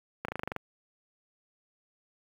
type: slowing click train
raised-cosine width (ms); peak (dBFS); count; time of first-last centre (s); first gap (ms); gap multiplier
0.5; -18; 9; 0.25-0.563; 34; 1.04
effects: high-pass 60 Hz 12 dB/octave + 8-bit